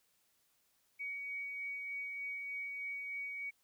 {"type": "tone with tremolo", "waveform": "sine", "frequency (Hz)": 2252, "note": "C#7", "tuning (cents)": 27, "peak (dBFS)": -38, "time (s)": [0.99, 3.51], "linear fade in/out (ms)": 20, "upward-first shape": "sine", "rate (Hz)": 3.3, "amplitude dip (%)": 25, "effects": ["white hiss -75 dBFS RMS until 3.63 s"]}